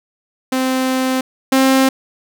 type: tone pair in turn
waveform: sawtooth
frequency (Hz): 259.7 / 265.3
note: C4 / C4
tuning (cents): -13 / +24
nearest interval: unison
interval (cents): 37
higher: second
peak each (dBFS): -11 / -6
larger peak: second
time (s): 0.52-1.21 / 1.52-1.89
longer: first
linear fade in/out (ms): 5
effects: none